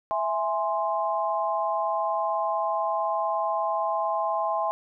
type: chord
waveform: sine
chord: E augmented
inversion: none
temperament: equal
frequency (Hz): 659.3 / 830.6 / 1046.5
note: E5 / G#5 / B#5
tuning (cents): 0 / 0 / 0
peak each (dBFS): -28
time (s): 0.11-4.71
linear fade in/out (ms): 0
effects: none